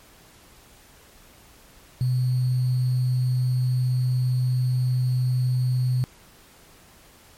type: tone with sample-and-hold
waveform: sine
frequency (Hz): 126.6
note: B2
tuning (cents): +43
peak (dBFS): -19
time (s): 2.01-6.04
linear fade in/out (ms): 0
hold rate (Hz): 4410
effects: pink hiss -52 dBFS RMS until 7.37 s + MP3 64 kbps